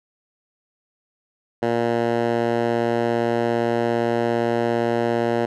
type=tone with band-pass filter; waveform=10% pulse; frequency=117.5 Hz; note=A#2; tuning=14 cents sharp; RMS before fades=-21 dBFS; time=1.62-5.46 s; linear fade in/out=10 ms; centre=550 Hz; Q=0.59; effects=none